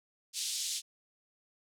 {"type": "band-pass noise", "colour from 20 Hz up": "pink", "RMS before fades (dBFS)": -36, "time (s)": [0.33, 0.82], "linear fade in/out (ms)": 50, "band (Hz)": [3600, 9500], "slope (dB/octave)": 24, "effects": []}